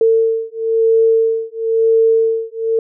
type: beating tone pair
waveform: sine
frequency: 450.1 / 451.1 Hz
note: A4 / A4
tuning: +39 / +43 cents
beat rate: 1 Hz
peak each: -14 dBFS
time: 0.01-2.79 s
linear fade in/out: 2 ms
effects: none